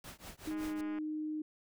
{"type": "noise with tremolo", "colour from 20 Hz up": "pink", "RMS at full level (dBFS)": -46, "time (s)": [0.04, 0.81], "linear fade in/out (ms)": 2, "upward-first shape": "triangle", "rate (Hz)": 5.3, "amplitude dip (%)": 100}
{"type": "tone with pitch glide", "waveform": "sine", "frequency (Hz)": [311.1, 307.5], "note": ["D#4", "D#4"], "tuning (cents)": [0, -20], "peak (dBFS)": -35, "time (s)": [0.47, 1.42], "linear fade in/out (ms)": 5, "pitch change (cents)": -20, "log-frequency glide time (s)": [0.66, 0.76]}
{"type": "click train", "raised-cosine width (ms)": 0.5, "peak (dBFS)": -35, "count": 99, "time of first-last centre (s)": [0.51, 0.986], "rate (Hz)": 206}
{"effects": []}